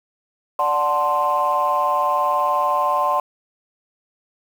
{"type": "chord", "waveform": "sine", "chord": "D dominant seventh", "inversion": "none", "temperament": "equal", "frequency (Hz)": [587.3, 740, 880, 1046.5], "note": ["D5", "F#5", "A5", "C6"], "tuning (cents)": [0, 0, 0, 0], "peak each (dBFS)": [-23, -23, -23, -18], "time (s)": [0.59, 3.2], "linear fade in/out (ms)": 2, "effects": ["tanh soft clip ceiling -9 dBFS", "7-bit"]}